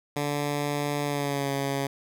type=tone with pitch glide; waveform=10% pulse; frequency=145.3 to 138.58 Hz; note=D3 to C#3; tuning=-18 to 0 cents; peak=-18 dBFS; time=0.16-1.87 s; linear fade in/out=5 ms; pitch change=-82 cents; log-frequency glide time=1.04-1.53 s; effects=none